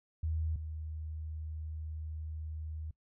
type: tone pair in turn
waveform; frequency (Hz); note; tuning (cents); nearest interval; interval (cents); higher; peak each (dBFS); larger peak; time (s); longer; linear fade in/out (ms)
sine; 79.5 / 78.18; D#2 / D#2; +38 / +9; unison; 29; first; -31 / -38; first; 0.23-0.56 / 0.56-2.91; second; 5
effects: noise-tail reverb RT60 0.1 s tail -22 dB re dry